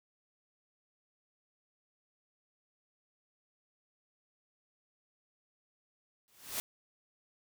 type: noise with exponential growth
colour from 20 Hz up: white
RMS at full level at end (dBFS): -33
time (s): 6.28-6.6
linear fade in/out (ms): 0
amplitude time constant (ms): 69
effects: none